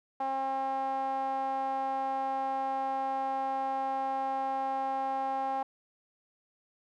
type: tone with band-pass filter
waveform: sawtooth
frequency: 268.2 Hz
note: C4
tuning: 43 cents sharp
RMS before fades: -32 dBFS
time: 0.2-5.63 s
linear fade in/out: 5 ms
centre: 840 Hz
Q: 5.8
effects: none